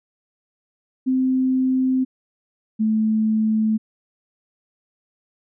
sine tone pair in turn, 259.4 / 218.1 Hz, C4 / A3, -15 / -15 cents, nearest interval minor third, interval 300 cents, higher first, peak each -16 dBFS, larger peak neither, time 1.06-2.05 / 2.79-3.78 s, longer neither, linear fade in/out 20 ms, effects none

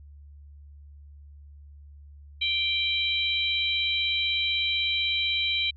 harmonic tone, 784 Hz, G5, in tune, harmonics 3 / 4 / 5, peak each -28 / -28 / -28 dBFS, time 2.41-5.71 s, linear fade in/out 10 ms, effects added 72 Hz sine -45 dBFS peak until 5.76 s

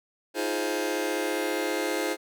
sawtooth chord, F minor seventh, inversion third, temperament just, 314.3 / 349.2 / 419.1 / 523.8 Hz, Eb4 / F4 / Ab4 / C5, +18 / 0 / +16 / +2 cents, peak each -28 dBFS, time 0.34-2.17 s, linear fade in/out 50 ms, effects none

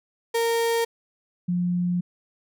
35% pulse / sine tone pair in turn, 462.2 / 177.18 Hz, A#4 / F3, -15 / +25 cents, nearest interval octave + perfect fourth, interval 1660 cents, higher first, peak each -19 / -21 dBFS, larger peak first, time 0.34-0.85 / 1.48-2.01 s, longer second, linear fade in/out 10 ms, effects none

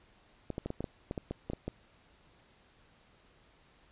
clicks, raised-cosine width 2 ms, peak -22 dBFS, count 12, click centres 0.503 / 0.581 / 0.66 / 0.704 / 0.806 / 0.842 / 1.111 / 1.178 / 1.31 / 1.5 / 1.534 / 1.68 s, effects pink hiss -64 dBFS RMS until 3.91 s + resampled to 8000 Hz

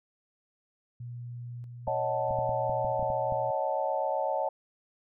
sine tone with tremolo, 120.6 Hz, B2, 41 cents flat, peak -37 dBFS, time 1-3.51 s, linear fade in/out 5 ms, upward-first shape square, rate 0.78 Hz, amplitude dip 35%
sine chord, D# half-diminished seventh, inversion third, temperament equal, 554.4 / 622.3 / 740 / 880 Hz, C#5 / D#5 / F#5 / A5, 0 / 0 / 0 / 0 cents, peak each -32 / -32 / -34 / -32 dBFS, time 1.87-4.49 s, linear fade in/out 5 ms
clicks, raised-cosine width 5 ms, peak -27 dBFS, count 10, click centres 1.878 / 2.309 / 2.388 / 2.493 / 2.696 / 2.848 / 2.995 / 3.027 / 3.102 / 3.323 s
effects none

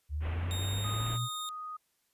sine linear sweep, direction up, 72 to 122.9 Hz, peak -31 dBFS, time 0.09-1.29 s, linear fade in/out 50 ms
pink low-pass noise, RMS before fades -42 dBFS, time 0.2-1.19 s, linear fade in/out 50 ms, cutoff 3000 Hz, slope 48 dB/octave
sawtooth tone with pitch glide, 3700 to 3677 Hz, A#7 to A#7, -14 to -24 cents, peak -35 dBFS, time 0.51-1.49 s, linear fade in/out 0 ms, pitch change -10 cents, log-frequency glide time 1.06-1.26 s
sine tone, 1244.5 Hz, D#6, in tune, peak -38 dBFS, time 0.84-1.77 s, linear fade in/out 10 ms
effects white hiss -75 dBFS RMS until 2.13 s + resampled to 32000 Hz

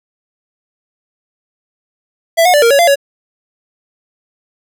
square tone with pitch steps, 665 / 724 / 586 / 465.4 / 560 / 688 / 560 Hz, E5 / F#5 / D5 / A#4 / C#5 / F5 / C#5, +15 / -38 / -4 / -3 / +18 / -26 / +18 cents, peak -7 dBFS, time 2.37-2.958 s, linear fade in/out 20 ms, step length 84 ms, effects none

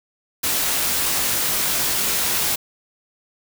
white noise with comb filter, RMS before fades -21 dBFS, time 0.43-2.56 s, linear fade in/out 10 ms, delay 19 ms, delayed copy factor -0.5, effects none

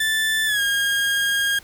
30% pulse tone with pitch glide, 1760 to 1623.3 Hz, A6 to G#6, 0 to -40 cents, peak -16 dBFS, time 0-1.59 s, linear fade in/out 5 ms, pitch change -140 cents, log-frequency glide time 0.46-0.61 s, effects pink hiss -47 dBFS RMS until 1.63 s

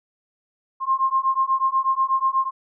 sine beating tone pair, 1059 / 1067.2 Hz, C6 / C6, +21 / +34 cents, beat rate 8.2 Hz, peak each -21 dBFS, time 0.8-2.51 s, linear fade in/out 50 ms, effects none

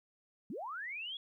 sine linear sweep, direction up, 164.81 to 3400 Hz, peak -39 dBFS, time 0.5-1.17 s, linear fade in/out 2 ms, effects 13-bit

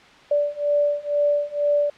sine beating tone pair, 582 / 584.1 Hz, D5 / D5, -16 / -10 cents, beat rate 2.1 Hz, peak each -22 / -21 dBFS, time 0.31-1.9 s, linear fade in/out 5 ms, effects white hiss -48 dBFS RMS until 1.97 s + low-pass 3000 Hz 12 dB/octave

